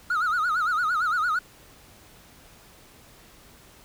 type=tone with vibrato; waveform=triangle; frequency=1346 Hz; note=E6; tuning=36 cents sharp; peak=-19 dBFS; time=0.1-1.39 s; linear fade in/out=5 ms; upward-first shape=sine; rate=8.8 Hz; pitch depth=160 cents each way; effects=tanh soft clip ceiling -16 dBFS + pink hiss -52 dBFS RMS until 3.84 s